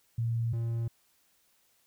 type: tone pair in turn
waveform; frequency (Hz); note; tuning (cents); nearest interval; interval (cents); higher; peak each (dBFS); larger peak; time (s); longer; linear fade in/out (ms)
sine / triangle; 115.8 / 115.8; A#2 / A#2; -11 / -11; unison; 0; neither; -27; neither; 0.18-0.53 / 0.53-0.88; neither; 5
effects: white hiss -69 dBFS RMS until 1.86 s